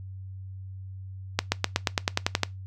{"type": "accelerating click train", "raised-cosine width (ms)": 0.2, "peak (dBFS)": -4, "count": 11, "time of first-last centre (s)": [1.39, 2.433], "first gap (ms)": 130, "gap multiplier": 0.95, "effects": ["noise-tail reverb RT60 0.2 s tail -21 dB re dry", "added 95 Hz sine -37 dBFS peak until 2.66 s"]}